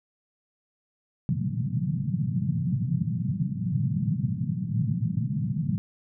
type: band-pass noise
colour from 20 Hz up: pink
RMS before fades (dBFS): -27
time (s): 1.29-5.78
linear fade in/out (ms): 0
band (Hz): 110 to 200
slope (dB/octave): 48
effects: none